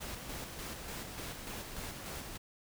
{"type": "noise with tremolo", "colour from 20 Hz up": "pink", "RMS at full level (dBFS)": -42, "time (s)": [0, 2.38], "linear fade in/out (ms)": 20, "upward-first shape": "square", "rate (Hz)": 3.4, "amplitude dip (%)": 35, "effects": []}